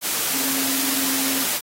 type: tone in noise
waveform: sine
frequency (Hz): 268.8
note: C4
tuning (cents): +47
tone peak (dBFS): -28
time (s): 0.3-1.46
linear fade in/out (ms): 50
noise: white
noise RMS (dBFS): -23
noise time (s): 0.01-1.61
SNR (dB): -8
effects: high-pass 150 Hz 12 dB/octave + AAC 48 kbps